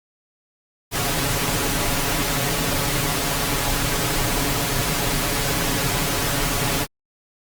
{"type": "noise with comb filter", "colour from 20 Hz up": "pink", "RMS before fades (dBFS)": -22, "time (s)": [0.91, 6.87], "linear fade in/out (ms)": 50, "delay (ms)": 7.1, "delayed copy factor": 0.7, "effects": ["Opus 48 kbps"]}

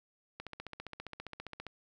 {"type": "click train", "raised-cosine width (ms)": 0.3, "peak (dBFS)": -26, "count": 20, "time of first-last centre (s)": [0.4, 1.667], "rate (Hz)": 15, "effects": []}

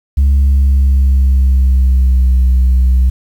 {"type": "tone with pitch glide", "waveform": "sine", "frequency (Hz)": [69.1, 63.36], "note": ["C#2", "B1"], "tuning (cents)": [-5, 45], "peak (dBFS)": -4, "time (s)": [0.17, 3.1], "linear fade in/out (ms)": 10, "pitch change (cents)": -150, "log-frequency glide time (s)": [0.33, 2.34], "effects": ["tanh soft clip ceiling -5 dBFS", "7-bit"]}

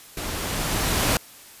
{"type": "noise with level ramp", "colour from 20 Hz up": "pink", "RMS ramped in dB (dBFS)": [-31, -20], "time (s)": [0.17, 1.17], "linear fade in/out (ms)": 2, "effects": ["white hiss -46 dBFS RMS until 1.6 s", "resampled to 32000 Hz"]}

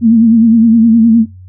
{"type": "tone with vibrato", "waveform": "sine", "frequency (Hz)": 227.3, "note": "A#3", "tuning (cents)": -43, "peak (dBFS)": -3, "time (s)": [0.01, 1.26], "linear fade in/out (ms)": 50, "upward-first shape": "sine", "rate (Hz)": 9.7, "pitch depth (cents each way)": 60, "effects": ["noise-tail reverb RT60 0.2 s tail -24 dB re dry", "added 92 Hz sine -31 dBFS peak until 1.48 s"]}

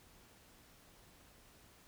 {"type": "silence", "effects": ["pink hiss -63 dBFS RMS until 1.87 s"]}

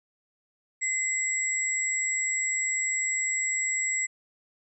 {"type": "tone pair together", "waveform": "sine", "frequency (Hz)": [2047, 7704], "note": ["C7", "B8"], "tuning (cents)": [-38, -44], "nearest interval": "octave + major seventh", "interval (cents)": 2294, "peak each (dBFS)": -28, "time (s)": [0.81, 4.07], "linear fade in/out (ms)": 20, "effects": []}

